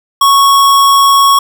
square tone, 1107 Hz, C#6, 3 cents flat, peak -5 dBFS, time 0.21-1.39 s, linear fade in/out 5 ms, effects none

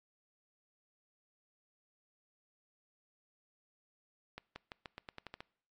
accelerating click train, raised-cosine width 0.3 ms, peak -28 dBFS, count 10, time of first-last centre 4.38-5.405 s, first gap 180 ms, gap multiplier 0.88, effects noise-tail reverb RT60 0.6 s tail -23 dB re dry + MP3 48 kbps

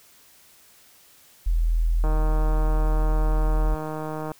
sine tone, 41.2 Hz, E1, in tune, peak -18 dBFS, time 1.46-3.75 s, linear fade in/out 10 ms
click train, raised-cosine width 1 ms, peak -18 dBFS, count 354, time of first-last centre 2.04-4.317 s, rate 155 Hz
effects white hiss -54 dBFS RMS until 4.39 s

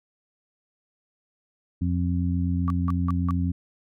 harmonic tone, 88 Hz, F2, 14 cents sharp, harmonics 1 / 2 / 3, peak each -24 / -27 / -29 dBFS, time 1.81-3.52 s, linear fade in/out 10 ms
sine tone bursts, 1149 Hz, D6, 38 cents flat, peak -27 dBFS, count 4, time 2.68-3.308 s, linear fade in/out 0 ms, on 22 ms, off 180 ms
effects none

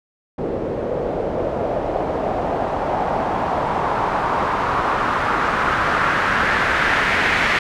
white noise with low-pass filter sweep, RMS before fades -20 dBFS, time 0.38-7.59 s, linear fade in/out 5 ms, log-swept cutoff 460 to 2000 Hz, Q 2.3, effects none

